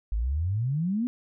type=exponential sweep; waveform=sine; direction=up; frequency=49.72 to 253.1 Hz; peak=-24 dBFS; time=0.12-1.07 s; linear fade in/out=0 ms; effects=none